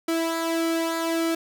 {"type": "tone with flanger", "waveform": "sawtooth", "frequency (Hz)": 329.6, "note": "E4", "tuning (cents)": 0, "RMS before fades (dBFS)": -25, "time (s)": [0.08, 1.35], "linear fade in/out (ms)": 5, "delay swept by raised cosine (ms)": [1.9, 2.69], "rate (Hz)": 1.7, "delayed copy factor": -0.6, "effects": []}